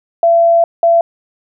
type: tone bursts at uneven times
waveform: sine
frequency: 675 Hz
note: E5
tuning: 41 cents sharp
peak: -6 dBFS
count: 2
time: 0.23-0.64 / 0.83-1.01 s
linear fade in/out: 2 ms
effects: none